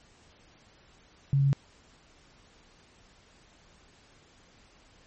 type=tone; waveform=sine; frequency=138.59 Hz; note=C#3; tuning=in tune; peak=-20 dBFS; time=1.33-1.53 s; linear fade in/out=0 ms; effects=pink hiss -59 dBFS RMS until 5.06 s + MP3 32 kbps